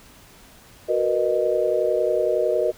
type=chord; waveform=sine; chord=B major seventh; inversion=second; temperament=just; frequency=370.4 / 463 / 493.9 / 617.4 Hz; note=F#4 / A#4 / B4 / D#5; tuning=+2 / -12 / 0 / -14 cents; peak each=-25 / -24 / -25 / -22 dBFS; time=0.88-2.72 s; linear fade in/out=20 ms; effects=pink hiss -49 dBFS RMS until 2.77 s